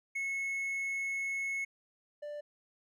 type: tone pair in turn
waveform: triangle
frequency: 2189 / 589.8 Hz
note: C#7 / D5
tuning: -22 / +7 cents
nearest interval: octave + major seventh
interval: 2271 cents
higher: first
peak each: -31 / -37 dBFS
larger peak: first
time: 0.15-1.65 / 2.22-2.41 s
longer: first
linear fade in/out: 10 ms
effects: none